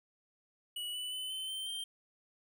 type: tone with pitch steps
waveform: square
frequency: 2935 / 2978 / 3021 / 3065 / 3110 / 3155 Hz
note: F#7 / F#7 / F#7 / G7 / G7 / G7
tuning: -15 / +11 / +35 / -40 / -14 / +10 cents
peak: -38 dBFS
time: 0.76-1.84 s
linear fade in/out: 5 ms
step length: 180 ms
effects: none